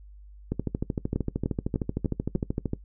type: two click trains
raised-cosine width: 3 ms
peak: -14 / -13 dBFS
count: 30 / 5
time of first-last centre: 0.52-2.734 / 1.16-2.358 s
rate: 13.1 / 3.34 Hz
effects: noise-tail reverb RT60 0.1 s tail -19 dB re dry + added 50 Hz sine -45 dBFS peak until 2.84 s